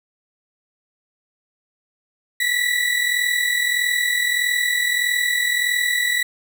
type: tone pair together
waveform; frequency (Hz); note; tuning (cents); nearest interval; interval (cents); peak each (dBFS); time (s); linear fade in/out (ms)
35% pulse; 1925.4 / 1967; B6 / B6; -45 / -7; unison; 38; -21 / -18; 2.4-6.23; 5
effects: none